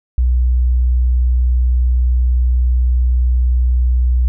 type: tone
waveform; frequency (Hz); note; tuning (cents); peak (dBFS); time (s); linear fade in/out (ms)
sine; 61.74; B1; 0; -10; 0.18-4.28; 0
effects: none